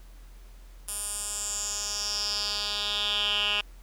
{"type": "tone with band-pass filter sweep", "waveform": "10% pulse", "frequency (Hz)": 206.3, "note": "G#3", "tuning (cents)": -11, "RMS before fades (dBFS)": -30, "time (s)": [0.88, 3.61], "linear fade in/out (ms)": 2, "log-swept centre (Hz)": [10000, 2700], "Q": 4.6, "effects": ["added 42 Hz sine -45 dBFS peak until 3.82 s", "pink hiss -59 dBFS RMS until 3.82 s"]}